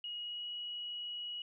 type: tone with pitch glide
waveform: sine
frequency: 2891 to 2913 Hz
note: F#7 to F#7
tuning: -41 to -28 cents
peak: -39 dBFS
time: 0.04-1.42 s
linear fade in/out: 2 ms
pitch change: +13 cents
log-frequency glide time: 0.16-0.48 s
effects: none